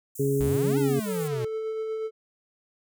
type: high-pass noise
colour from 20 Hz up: pink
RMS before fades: -42 dBFS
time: 0.15-1.28 s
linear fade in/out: 5 ms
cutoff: 6900 Hz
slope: 48 dB/octave
type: harmonic tone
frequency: 138.59 Hz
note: C#3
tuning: in tune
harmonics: 1 / 2 / 3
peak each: -26 / -29 / -24 dBFS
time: 0.19-1 s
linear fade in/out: 10 ms
type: exponential two-way sweep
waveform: square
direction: up then down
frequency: 56.1 to 303.8 to 117.6 Hz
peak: -30 dBFS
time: 0.4-1.45 s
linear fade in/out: 5 ms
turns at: 0.78 s
type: tone with tremolo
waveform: triangle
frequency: 440 Hz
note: A4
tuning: in tune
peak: -25 dBFS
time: 1.05-2.11 s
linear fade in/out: 50 ms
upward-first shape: sine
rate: 8.3 Hz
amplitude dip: 25%
effects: none